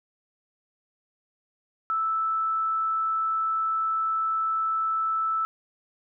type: tone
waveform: sine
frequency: 1316 Hz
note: E6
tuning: 3 cents flat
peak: -23 dBFS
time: 1.9-5.45 s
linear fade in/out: 0 ms
effects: none